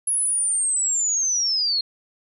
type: linear sweep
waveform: sine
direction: down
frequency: 10620 to 4200 Hz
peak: -19 dBFS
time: 0.07-1.81 s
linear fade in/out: 5 ms
effects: none